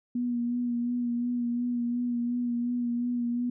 sine tone with vibrato, 241.1 Hz, B3, 41 cents flat, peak -26 dBFS, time 0.15-3.5 s, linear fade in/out 5 ms, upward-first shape sine, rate 2.8 Hz, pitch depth 25 cents each way, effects none

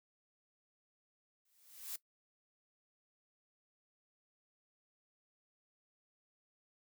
blue noise with exponential growth, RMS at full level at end -40 dBFS, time 1.45-1.96 s, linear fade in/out 5 ms, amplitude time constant 110 ms, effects noise-tail reverb RT60 0.1 s tail -18 dB re dry

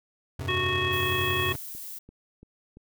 square chord, F suspended second, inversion none, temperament just, 87.31 / 98.22 / 130.96 Hz, F2 / G2 / C3, 0 / +4 / +2 cents, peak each -36 dBFS, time 0.39-1.56 s, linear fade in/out 5 ms
harmonic tone, 368.2 Hz, F#4, 8 cents flat, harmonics 1 / 3 / 5 / 7 / 9, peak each -31 / -31 / -31 / -31 / -31 dBFS, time 0.48-1.53 s, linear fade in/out 10 ms
violet noise, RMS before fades -39 dBFS, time 0.92-1.99 s, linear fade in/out 10 ms
click train, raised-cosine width 3 ms, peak -35 dBFS, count 4, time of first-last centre 1.75-2.77 s, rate 2.94 Hz
effects none

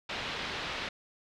white low-pass noise, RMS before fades -37 dBFS, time 0.09-0.89 s, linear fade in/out 5 ms, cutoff 3800 Hz, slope 24 dB/octave, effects none

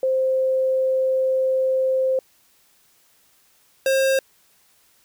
sine / square tone pair in turn, 523.3 / 534.6 Hz, C5 / C5, 0 / +37 cents, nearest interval unison, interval 37 cents, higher second, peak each -17 dBFS, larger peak neither, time 0.03-2.19 / 3.86-4.19 s, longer first, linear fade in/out 2 ms, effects white hiss -59 dBFS RMS until 5.04 s

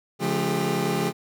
25% pulse tone cluster, 141.4 / 174.4 / 214.9 / 398.6 Hz, C#3 / F3 / A3 / G4, +35 / -2 / -41 / +29 cents, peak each -26 / -24 / -25 / -24 dBFS, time 0.19-1.13 s, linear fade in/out 50 ms, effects none

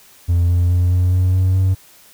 triangle tone with pitch steps, 86.5 / 87.76 / 89.03 / 90.33 / 91.64 / 92.98 / 94.33 Hz, F2 / F2 / F2 / F#2 / F#2 / F#2 / F#2, -16 / +9 / +34 / -41 / -16 / +9 / +34 cents, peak -9 dBFS, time 0.28-1.75 s, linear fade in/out 20 ms, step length 210 ms, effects tanh soft clip ceiling -6 dBFS + white hiss -47 dBFS RMS until 2.13 s

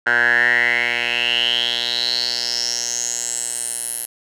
10% pulse tone with band-pass filter sweep, 119.8 Hz, A#2, 48 cents sharp, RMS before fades -20 dBFS, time 0.06-4.06 s, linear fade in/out 10 ms, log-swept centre 1500 to 11000 Hz, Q 7.8, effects none

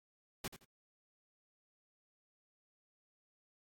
pink noise with echo, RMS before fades -40 dBFS, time 0.44-0.48 s, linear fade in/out 5 ms, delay 84 ms, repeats 2, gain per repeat -12 dB, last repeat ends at 0.648 s, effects AAC 64 kbps

